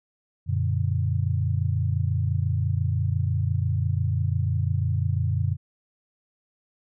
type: chord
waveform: sine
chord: Gb augmented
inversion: none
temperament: equal with one note detuned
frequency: 92.5 / 118.37 / 146.83 Hz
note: Gb2 / Bb2 / D3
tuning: 0 / +27 / 0 cents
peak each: -24 / -26 / -28 dBFS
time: 0.46-5.57 s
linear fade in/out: 50 ms
effects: none